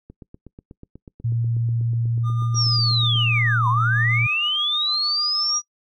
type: click train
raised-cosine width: 3 ms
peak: -27 dBFS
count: 26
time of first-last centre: 0.1-3.156 s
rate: 8.18 Hz
type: tone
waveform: sine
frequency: 116.54 Hz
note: A#2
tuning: in tune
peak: -19 dBFS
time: 1.24-4.27 s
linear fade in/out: 10 ms
type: tone with tremolo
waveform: triangle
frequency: 1209 Hz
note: D6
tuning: 50 cents sharp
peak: -28 dBFS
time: 2.23-5.62 s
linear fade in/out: 50 ms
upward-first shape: sine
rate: 6.4 Hz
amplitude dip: 60%
type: linear two-way sweep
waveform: sine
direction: down then up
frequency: 5800 to 968 to 5800 Hz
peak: -19 dBFS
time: 2.54-5.62 s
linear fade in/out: 50 ms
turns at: 3.68 s
effects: noise-tail reverb RT60 0.1 s tail -24 dB re dry